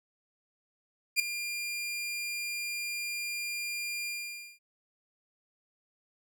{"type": "tone with ADSR envelope", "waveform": "sawtooth", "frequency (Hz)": 2400, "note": "D7", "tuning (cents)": 37, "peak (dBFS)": -17, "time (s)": [1.16, 4.59], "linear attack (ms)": 37, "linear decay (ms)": 4, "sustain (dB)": -13, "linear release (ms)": 520, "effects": []}